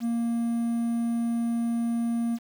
triangle tone with quantisation, 233.1 Hz, A#3, in tune, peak -22 dBFS, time 0-2.39 s, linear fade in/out 50 ms, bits 8, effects none

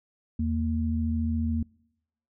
sine tone pair together, 81.46 / 230.4 Hz, E2 / A#3, -20 / -20 cents, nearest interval octave + tritone, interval 1800 cents, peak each -27 / -27 dBFS, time 0.39-1.63 s, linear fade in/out 5 ms, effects noise-tail reverb RT60 0.8 s tail -25 dB re dry

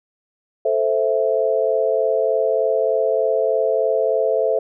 sine chord, A minor, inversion none, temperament equal, 440 / 523.3 / 659.3 Hz, A4 / C5 / E5, 0 / 0 / 0 cents, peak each -20 dBFS, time 0.65-4.59 s, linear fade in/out 5 ms, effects none

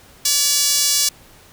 sawtooth tone with high-pass filter, 572 Hz, D5, 46 cents flat, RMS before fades -17 dBFS, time 0.25-1.09 s, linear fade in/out 5 ms, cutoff 5300 Hz, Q 1.6, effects pink hiss -47 dBFS RMS until 1.52 s

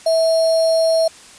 sine tone with sample-and-hold, 652 Hz, E5, 19 cents flat, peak -12 dBFS, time 0.06-1.08 s, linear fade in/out 5 ms, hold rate 4900 Hz, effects white hiss -42 dBFS RMS until 1.38 s + resampled to 22050 Hz

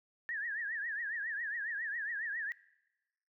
sine tone with vibrato, 1760 Hz, A6, in tune, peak -35 dBFS, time 0.29-2.52 s, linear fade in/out 0 ms, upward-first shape triangle, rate 7.3 Hz, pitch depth 180 cents each way, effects noise-tail reverb RT60 1.0 s tail -21 dB re dry

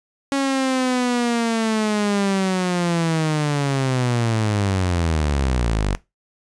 sawtooth linear sweep, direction down, 277.2 to 46.25 Hz, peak -14 dBFS, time 0.32-5.95 s, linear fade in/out 0 ms, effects noise-tail reverb RT60 0.2 s tail -19 dB re dry + resampled to 22050 Hz

